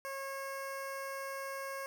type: tone with notch filter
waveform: 15% pulse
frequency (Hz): 544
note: C#5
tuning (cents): -33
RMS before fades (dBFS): -41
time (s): 0.05-1.86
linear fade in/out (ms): 0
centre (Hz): 3700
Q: 1.1
effects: none